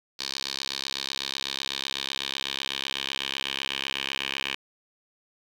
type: tone with band-pass filter sweep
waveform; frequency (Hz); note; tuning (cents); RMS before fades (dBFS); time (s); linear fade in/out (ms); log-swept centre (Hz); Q
10% pulse; 68; C#2; -33; -32; 0.19-4.55; 5; 4400 to 2800; 3.6
effects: 8-bit